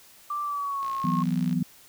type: tone with pitch glide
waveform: sine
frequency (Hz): 1174.7 to 1083.4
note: D6 to C#6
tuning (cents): 0 to -40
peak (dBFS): -27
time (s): 0.3-1.23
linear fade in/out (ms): 5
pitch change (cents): -140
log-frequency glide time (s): 0.43-0.91
type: click train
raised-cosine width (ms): 0.2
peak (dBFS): -27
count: 42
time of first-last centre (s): 0.83-1.528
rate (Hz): 58.7
type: chord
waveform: sine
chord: E suspended second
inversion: none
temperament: just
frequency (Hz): 164.81 / 185.42 / 247.2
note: E3 / F#3 / B3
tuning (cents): 0 / +4 / +2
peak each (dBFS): -27 / -27 / -28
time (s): 1.04-1.63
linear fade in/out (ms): 5
effects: white hiss -53 dBFS RMS until 1.88 s